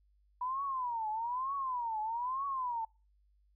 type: tone with vibrato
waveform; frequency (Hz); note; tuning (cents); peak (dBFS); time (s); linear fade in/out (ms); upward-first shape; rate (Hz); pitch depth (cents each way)
sine; 978; B5; -17; -33; 0.41-2.85; 5; triangle; 1.1; 250
effects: noise-tail reverb RT60 0.3 s tail -24 dB re dry + added 50 Hz sine -66 dBFS peak until 3.55 s